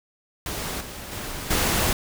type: noise with level steps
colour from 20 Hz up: pink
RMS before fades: -30 / -37 / -33 / -22 dBFS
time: 0.46-1.93 s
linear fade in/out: 2 ms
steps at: 0.8 / 1.11 / 1.5 s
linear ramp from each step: 10 ms
effects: none